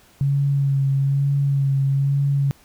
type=tone with vibrato; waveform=sine; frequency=138.59 Hz; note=C#3; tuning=in tune; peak=-16 dBFS; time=0.21-2.51 s; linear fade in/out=0 ms; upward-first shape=sine; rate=1.1 Hz; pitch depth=24 cents each way; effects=pink hiss -53 dBFS RMS until 2.64 s